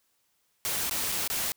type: noise with dropouts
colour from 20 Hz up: white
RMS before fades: -30 dBFS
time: 0.65-1.52 s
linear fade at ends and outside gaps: 0 ms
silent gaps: 0.896-0.91 / 1.118-1.122 / 1.276-1.3 s
effects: white hiss -72 dBFS RMS until 1.56 s